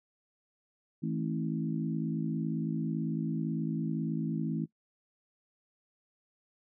harmonic tone with a mistuned harmonic, 53.9 Hz, A1, 35 cents flat, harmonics 3 / 4 / 5 / 6, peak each -33 / -35 / -37 / -39 dBFS, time 1.02-4.66 s, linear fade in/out 20 ms, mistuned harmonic 4, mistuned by +33 cents, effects noise-tail reverb RT60 0.1 s tail -19 dB re dry

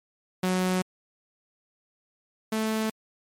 sawtooth tone pair in turn, 184.3 / 219.2 Hz, F#3 / A3, -7 / -6 cents, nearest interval minor third, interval 301 cents, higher second, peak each -19 / -21 dBFS, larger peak first, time 0.43-0.82 / 2.52-2.9 s, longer first, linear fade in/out 5 ms, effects MP3 64 kbps

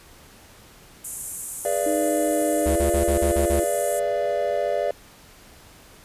pink band-pass noise, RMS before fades -34 dBFS, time 1.04-4 s, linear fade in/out 10 ms, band 7300 to 12000 Hz, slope 48 dB/octave
triangle chord, G# diminished seventh, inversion none, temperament equal with one note detuned, 415.3 / 493.9 / 587.3 / 681.3 Hz, G#4 / B4 / D5 / F5, 0 / 0 / 0 / -43 cents, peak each -28 / -27 / -22 / -25 dBFS, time 1.65-4.91 s, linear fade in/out 2 ms
sine tone with pitch glide, 309.2 to 343.1 Hz, D#4 to F4, -11 to -31 cents, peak -24 dBFS, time 1.86-3.64 s, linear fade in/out 5 ms, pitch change +180 cents, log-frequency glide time 2.66-2.82 s
square tone bursts, 72.7 Hz, D2, 17 cents flat, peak -23 dBFS, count 7, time 2.66-3.596 s, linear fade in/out 0 ms, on 96 ms, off 44 ms
effects pink hiss -49 dBFS RMS until 6.04 s + resampled to 32000 Hz

